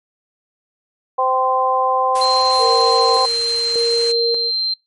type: harmonic tone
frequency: 259 Hz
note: C4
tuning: 17 cents flat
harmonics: 2 / 3 / 4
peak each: -20 / -18 / -17 dBFS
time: 1.18-3.26 s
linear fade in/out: 10 ms
type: band-stop noise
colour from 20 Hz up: white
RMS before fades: -29 dBFS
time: 2.15-4.12 s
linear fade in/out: 5 ms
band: 100 to 800 Hz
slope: 24 dB/octave
type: tone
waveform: sine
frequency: 4138 Hz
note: C8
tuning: 20 cents flat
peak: -16 dBFS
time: 2.21-4.74 s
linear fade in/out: 5 ms
type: tone with tremolo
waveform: sine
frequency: 466.2 Hz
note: A#4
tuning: in tune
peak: -16 dBFS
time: 2.58-4.52 s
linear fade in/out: 50 ms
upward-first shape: square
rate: 0.85 Hz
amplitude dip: 65%
effects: noise-tail reverb RT60 0.2 s tail -25 dB re dry + MP3 48 kbps